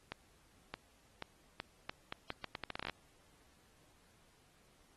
accelerating click train, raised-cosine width 0.3 ms, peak -24 dBFS, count 18, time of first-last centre 0.12-2.897 s, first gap 620 ms, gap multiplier 0.78, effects pink hiss -69 dBFS RMS until 4.96 s + AAC 32 kbps

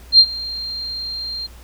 sine tone with ADSR envelope, 4186 Hz, C8, in tune, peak -3 dBFS, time 0.12-1.47 s, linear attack 69 ms, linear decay 63 ms, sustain -21 dB, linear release 13 ms, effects added 60 Hz sine -39 dBFS peak until 1.63 s + pink hiss -47 dBFS RMS until 1.63 s

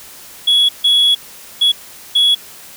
sine tone bursts at uneven times, 3364 Hz, G#7, 22 cents sharp, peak -6 dBFS, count 4, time 0.47-0.69 / 0.84-1.15 / 1.61-1.72 / 2.15-2.35 s, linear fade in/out 10 ms, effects tanh soft clip ceiling -7 dBFS + white hiss -37 dBFS RMS until 2.76 s

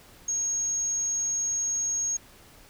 sine tone, 6550 Hz, G#8, 25 cents flat, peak -25 dBFS, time 0.28-2.17 s, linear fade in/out 5 ms, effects pink hiss -53 dBFS RMS until 2.69 s

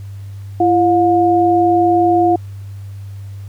sine tone pair together, 340.1 / 715 Hz, F4 / F5, -46 / +41 cents, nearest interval octave + minor second, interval 1287 cents, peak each -12 dBFS, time 0.6-2.36 s, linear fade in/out 5 ms, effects added 99 Hz sine -27 dBFS peak until 3.48 s + pink hiss -50 dBFS RMS until 3.48 s

